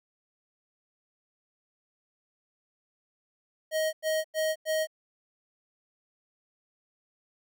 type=tone bursts; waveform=square; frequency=629 Hz; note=D#5; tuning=19 cents sharp; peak=-26 dBFS; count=4; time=3.71-4.872 s; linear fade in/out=50 ms; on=220 ms; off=94 ms; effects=none